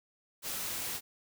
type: noise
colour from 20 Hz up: white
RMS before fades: -37 dBFS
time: 0.42-1.01 s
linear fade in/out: 50 ms
effects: none